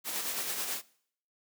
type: noise with tremolo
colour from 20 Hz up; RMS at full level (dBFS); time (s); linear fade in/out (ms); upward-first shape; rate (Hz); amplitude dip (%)
white; -33; 0.04-0.82; 50; sine; 9.2; 40
effects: noise-tail reverb RT60 0.6 s tail -21 dB re dry + high-pass 200 Hz 12 dB/octave